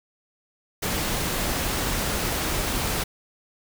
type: noise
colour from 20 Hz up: pink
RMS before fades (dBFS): -26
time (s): 0.82-3.04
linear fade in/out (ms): 10
effects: none